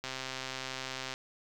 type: click train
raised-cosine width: 0.2 ms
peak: -20 dBFS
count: 145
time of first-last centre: 0.04-1.139 s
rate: 131 Hz
effects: 9-bit